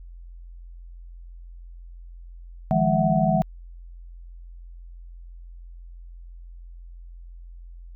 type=tone cluster; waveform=sine; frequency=155.3 / 172.5 / 208.4 / 657 / 741 Hz; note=D#3 / F3 / G#3 / E5 / F#5; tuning=-3 / -21 / +6 / -6 / +2 cents; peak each=-24 dBFS; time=2.71-3.42 s; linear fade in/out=0 ms; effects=added 43 Hz sine -39 dBFS peak until 7.95 s